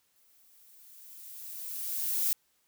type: noise with exponential growth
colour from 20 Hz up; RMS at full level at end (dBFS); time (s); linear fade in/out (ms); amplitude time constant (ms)
violet; -27; 0.16-2.33; 0; 470
effects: white hiss -72 dBFS RMS until 2.67 s